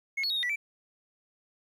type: tone with pitch steps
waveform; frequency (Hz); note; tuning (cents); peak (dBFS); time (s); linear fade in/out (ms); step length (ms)
triangle; 2175 / 4367 / 3779 / 3687 / 1957 / 2325; C#7 / C#8 / A#7 / A#7 / B6 / D7; -33 / -27 / +23 / -20 / -16 / -18; -25; 0.17-0.56; 10; 65
effects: tanh soft clip ceiling -23 dBFS + 11-bit